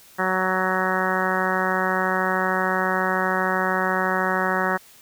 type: harmonic tone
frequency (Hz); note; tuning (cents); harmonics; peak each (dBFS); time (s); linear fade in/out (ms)
186.5; F#3; +14; 1 / 2 / 3 / 4 / 5 / 6 / 7 / 8 / 9 / 10; -29 / -29 / -29 / -29 / -29 / -29 / -29 / -29 / -29 / -29; 0.18-4.78; 20
effects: white hiss -50 dBFS RMS until 5.01 s